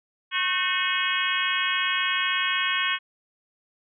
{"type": "harmonic tone with a mistuned harmonic", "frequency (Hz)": 363.8, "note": "F#4", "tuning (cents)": -29, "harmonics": [3, 4, 5, 6, 7, 8, 9], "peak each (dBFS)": [-30, -30, -30, -30, -30, -30, -30], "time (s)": [0.31, 2.99], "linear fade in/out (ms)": 50, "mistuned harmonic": 4, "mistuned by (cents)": 79, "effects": []}